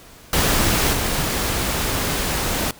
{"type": "noise with level steps", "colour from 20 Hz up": "pink", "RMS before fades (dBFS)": [-18, -22], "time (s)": [0.33, 2.71], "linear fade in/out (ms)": 2, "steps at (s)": 0.93, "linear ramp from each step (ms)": 5, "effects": ["pink hiss -45 dBFS RMS until 2.79 s"]}